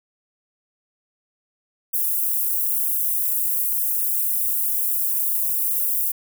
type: high-pass noise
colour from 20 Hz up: white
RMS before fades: -22 dBFS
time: 1.93-6.12 s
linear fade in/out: 10 ms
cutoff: 11000 Hz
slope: 24 dB/octave
effects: none